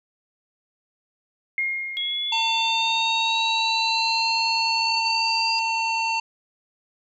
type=tone with exponential decay; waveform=sine; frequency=2136 Hz; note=C7; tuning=35 cents sharp; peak=-20 dBFS; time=1.58-3.06 s; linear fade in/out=1 ms; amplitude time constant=320 ms
type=exponential sweep; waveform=sine; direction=up; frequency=3322 to 4791 Hz; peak=-24 dBFS; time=1.97-5.59 s; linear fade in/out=0 ms
type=harmonic tone; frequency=905 Hz; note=A5; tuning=48 cents sharp; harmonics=1 / 3 / 5 / 7 / 8; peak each=-24 / -25 / -32 / -43 / -44 dBFS; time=2.32-6.2 s; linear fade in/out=5 ms
effects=none